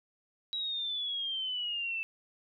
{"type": "exponential sweep", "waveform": "sine", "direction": "down", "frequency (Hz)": [3880, 2637], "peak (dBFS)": -32, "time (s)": [0.53, 2.03], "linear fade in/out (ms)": 0, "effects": []}